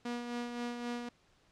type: tone with tremolo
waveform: sawtooth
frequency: 240.4 Hz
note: B3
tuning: 46 cents flat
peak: -31 dBFS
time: 0.05-1.09 s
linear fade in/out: 5 ms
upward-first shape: sine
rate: 3.8 Hz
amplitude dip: 45%
effects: pink hiss -68 dBFS RMS until 1.51 s + low-pass 6000 Hz 12 dB/octave